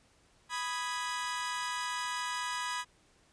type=chord; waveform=sawtooth; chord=G# minor; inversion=first; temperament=equal; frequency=987.8 / 1244.5 / 1661.2 Hz; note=B5 / D#6 / G#6; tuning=0 / 0 / 0 cents; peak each=-32 / -37 / -36 dBFS; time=0.49-2.85 s; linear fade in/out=50 ms; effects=pink hiss -66 dBFS RMS until 3.32 s + resampled to 22050 Hz